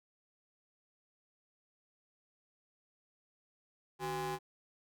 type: ring-modulated tone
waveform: 30% pulse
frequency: 220 Hz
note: A3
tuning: in tune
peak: -30 dBFS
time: 3.99-4.39 s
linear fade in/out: 50 ms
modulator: 596 Hz
effects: none